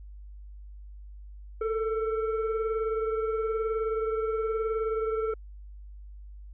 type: tone with frequency modulation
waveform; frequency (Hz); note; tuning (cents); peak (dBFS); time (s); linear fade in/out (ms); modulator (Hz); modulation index
sine; 440; A4; 0; -26; 1.61-5.34; 5; 899; 0.68
effects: added 50 Hz sine -42 dBFS peak until 6.53 s